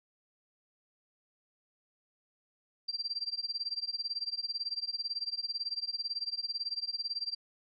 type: tone with tremolo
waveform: sine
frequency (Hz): 4717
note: D8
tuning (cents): +7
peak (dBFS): -30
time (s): 2.88-7.35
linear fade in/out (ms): 10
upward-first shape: sine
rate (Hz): 18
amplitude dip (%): 95
effects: none